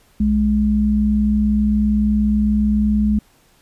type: tone pair together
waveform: sine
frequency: 62.6 / 210.6 Hz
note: B1 / G#3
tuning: +24 / +24 cents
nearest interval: octave + major sixth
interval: 2100 cents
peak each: -20 / -14 dBFS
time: 0.2-3.19 s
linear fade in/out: 5 ms
effects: pink hiss -55 dBFS RMS until 3.61 s + resampled to 32000 Hz